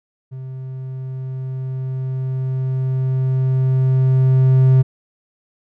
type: tone with level ramp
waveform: triangle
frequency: 130.81 Hz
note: C3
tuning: in tune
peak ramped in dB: -26 to -6 dBFS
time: 0.31-4.83 s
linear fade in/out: 20 ms
effects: none